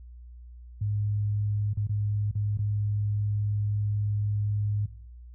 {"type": "tone with dropouts", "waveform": "sine", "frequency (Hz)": 103.83, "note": "G#2", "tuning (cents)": 0, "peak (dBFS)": -25, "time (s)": [0.81, 4.86], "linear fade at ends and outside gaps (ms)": 5, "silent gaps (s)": [[1.734, 1.771], [1.871, 1.894], [2.313, 2.353], [2.574, 2.589]], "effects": ["noise-tail reverb RT60 0.7 s tail -23 dB re dry", "added 60 Hz sine -43 dBFS peak until 5.34 s"]}